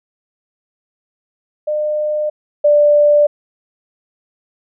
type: tone pair in turn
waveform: sine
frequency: 604 / 589.2 Hz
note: D5 / D5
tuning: +48 / +6 cents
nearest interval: unison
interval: 42 cents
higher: first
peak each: -15 / -7 dBFS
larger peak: second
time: 1.67-2.3 / 2.64-3.27 s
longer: neither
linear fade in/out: 10 ms
effects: none